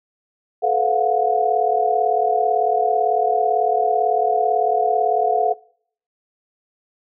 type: tone cluster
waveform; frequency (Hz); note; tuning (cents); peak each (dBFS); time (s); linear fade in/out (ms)
sine; 433.9 / 498.3 / 690 / 728; A4 / B4 / F5 / F#5; -24 / +15 / -21 / -28; -22 / -26 / -20 / -19; 0.62-5.54; 20
effects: noise-tail reverb RT60 0.6 s tail -22 dB re dry